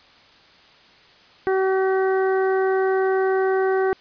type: harmonic tone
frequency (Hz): 380.9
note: G4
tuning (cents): -50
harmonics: 1 / 2 / 3 / 4 / 5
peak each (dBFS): -18 / -26 / -32 / -30 / -35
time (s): 1.47-3.93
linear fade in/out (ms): 0
effects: white hiss -51 dBFS RMS until 4 s + resampled to 11025 Hz